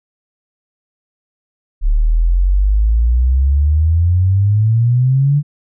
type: exponential sweep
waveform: sine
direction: up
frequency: 35.48 to 148.4 Hz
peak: -9 dBFS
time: 1.81-5.43 s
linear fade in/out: 50 ms
effects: none